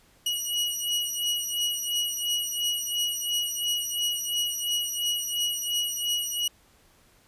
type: beating tone pair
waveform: sawtooth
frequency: 2906 / 2908.9 Hz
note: F#7 / F#7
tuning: -32 / -30 cents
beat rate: 2.9 Hz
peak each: -26 dBFS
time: 0.26-6.48 s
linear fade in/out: 5 ms
effects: pink hiss -60 dBFS RMS until 7.27 s + resampled to 32000 Hz